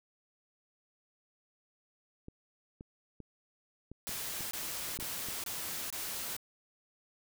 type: clicks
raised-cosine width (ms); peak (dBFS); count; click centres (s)
3; -33; 9; 2.284 / 2.809 / 3.203 / 3.916 / 4.092 / 4.408 / 4.99 / 5.026 / 5.286
type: noise bursts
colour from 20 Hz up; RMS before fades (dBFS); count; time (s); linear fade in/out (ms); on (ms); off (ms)
white; -39; 5; 4.07-6.366; 0; 440; 24
effects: none